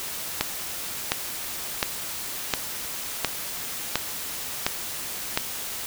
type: click train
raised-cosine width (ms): 0.2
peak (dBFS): -3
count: 8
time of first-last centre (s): 0.41-5.375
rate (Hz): 1.41
effects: white hiss -33 dBFS RMS until 5.86 s